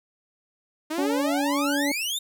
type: exponential sweep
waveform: sawtooth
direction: up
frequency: 300 to 3729 Hz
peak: -23 dBFS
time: 0.9-2.19 s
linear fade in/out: 10 ms
type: harmonic tone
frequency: 284.9 Hz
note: C#4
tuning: 48 cents sharp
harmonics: 1 / 2 / 3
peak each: -24 / -30 / -34 dBFS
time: 0.98-1.92 s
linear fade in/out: 5 ms
effects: none